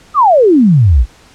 sine exponential sweep, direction down, 1295 to 50.7 Hz, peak -4 dBFS, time 0.14-1.06 s, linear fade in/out 50 ms, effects pink hiss -43 dBFS RMS until 1.34 s + low-pass 8000 Hz 12 dB/octave

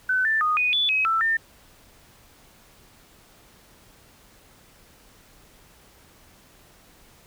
sine tone with pitch steps, 1513 / 1770 / 1237 / 2481 / 3461 / 2545 / 1328 / 1801 Hz, F#6 / A6 / D#6 / D#7 / A7 / D#7 / E6 / A6, +38 / +10 / -10 / -6 / -29 / +39 / +12 / +40 cents, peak -19 dBFS, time 0.09-1.37 s, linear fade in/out 5 ms, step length 160 ms, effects pink hiss -54 dBFS RMS until 7.26 s

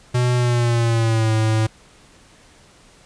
square tone with pitch glide, 123.47 to 110 Hz, B2 to A2, 0 to 0 cents, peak -16 dBFS, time 0.14-1.67 s, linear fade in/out 10 ms, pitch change -200 cents, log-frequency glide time 0.35-1.33 s, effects pink hiss -50 dBFS RMS until 3.05 s + resampled to 22050 Hz

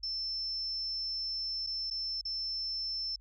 sine tone with dropouts, 5320 Hz, E8, 15 cents sharp, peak -33 dBFS, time 0.03-3.16 s, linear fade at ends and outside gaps 5 ms, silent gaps 1.666-1.67 / 1.902-1.909 / 2.213-2.251 s, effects added 49 Hz sine -54 dBFS peak until 3.2 s

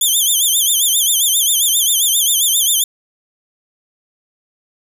5% pulse tone with vibrato, 3331 Hz, G#7, 4 cents sharp, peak -4 dBFS, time 0.01-2.84 s, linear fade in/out 5 ms, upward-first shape sine, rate 7.5 Hz, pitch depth 150 cents each way, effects resampled to 32000 Hz + 7-bit

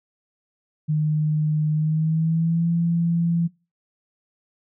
sine tone with pitch glide, 153.1 to 168.9 Hz, D#3 to E3, -28 to +42 cents, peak -18 dBFS, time 0.88-3.48 s, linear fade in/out 20 ms, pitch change +170 cents, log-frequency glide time 1.72-2.69 s, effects noise-tail reverb RT60 0.3 s tail -23 dB re dry

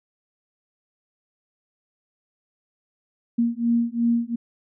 sine beating tone pair, 233.1 / 235.9 Hz, A#3 / A#3, 0 / +21 cents, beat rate 2.8 Hz, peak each -22 dBFS, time 3.38-4.36 s, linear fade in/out 10 ms, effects none

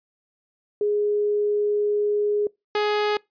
sine / sawtooth tone pair in turn, 415.3 / 418.7 Hz, G#4 / G#4, 0 / +14 cents, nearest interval unison, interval 14 cents, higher second, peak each -19 / -16 dBFS, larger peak second, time 0.81-2.47 / 2.75-3.17 s, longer first, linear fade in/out 2 ms, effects noise-tail reverb RT60 0.2 s tail -24 dB re dry + resampled to 11025 Hz

